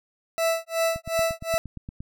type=tone with tremolo; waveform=40% pulse; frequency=659.3 Hz; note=E5; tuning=in tune; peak=-19 dBFS; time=0.38-1.58 s; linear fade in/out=0 ms; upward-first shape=sine; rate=2.7 Hz; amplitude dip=100%
type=click train; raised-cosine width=5 ms; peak=-24 dBFS; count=10; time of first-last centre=0.96-2.005 s; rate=8.61 Hz
effects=none